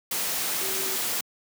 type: tone in noise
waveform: sine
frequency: 382.6 Hz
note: G4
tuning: 42 cents flat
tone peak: -36 dBFS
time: 0.61-0.96 s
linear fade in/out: 5 ms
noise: white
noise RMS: -28 dBFS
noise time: 0.11-1.21 s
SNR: -11 dB
effects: high-pass 150 Hz 12 dB/octave